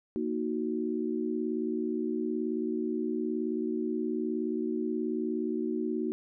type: chord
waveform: sine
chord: D# minor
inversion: second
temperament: equal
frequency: 233.1 / 311.1 / 370 Hz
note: A#3 / D#4 / F#4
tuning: 0 / 0 / 0 cents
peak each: -33 dBFS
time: 0.16-6.12 s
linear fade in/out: 0 ms
effects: none